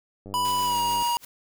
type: click train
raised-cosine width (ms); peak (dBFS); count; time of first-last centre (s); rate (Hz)
2; -28; 76; 0.26-1.023; 98.3
type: tone with pitch glide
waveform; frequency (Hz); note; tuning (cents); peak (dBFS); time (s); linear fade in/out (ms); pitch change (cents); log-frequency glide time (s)
square; 987.8 to 951.9; B5 to A#5; 0 to +36; -23; 0.34-1.17; 0; -64; 0.64-0.79
type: noise with tremolo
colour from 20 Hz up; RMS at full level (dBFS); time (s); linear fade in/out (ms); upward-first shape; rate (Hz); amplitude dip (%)
white; -37; 0.45-1.17; 0; sine; 7; 30
type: noise with exponential growth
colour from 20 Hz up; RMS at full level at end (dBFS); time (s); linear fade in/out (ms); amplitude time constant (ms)
white; -38; 1.16-1.25; 5; 19
effects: none